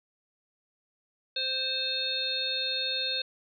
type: harmonic tone with a mistuned harmonic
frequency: 523.3 Hz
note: C5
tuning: in tune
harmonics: 1 / 3 / 5 / 7 / 8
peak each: -40 / -40 / -37 / -31 / -32 dBFS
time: 1.36-3.22 s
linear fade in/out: 5 ms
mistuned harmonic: 8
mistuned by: +36 cents
effects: none